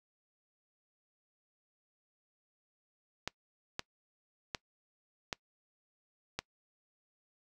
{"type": "clicks", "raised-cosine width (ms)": 0.2, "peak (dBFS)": -17, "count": 5, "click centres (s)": [3.276, 3.794, 4.548, 5.328, 6.39], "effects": ["noise-tail reverb RT60 0.1 s tail -24 dB re dry"]}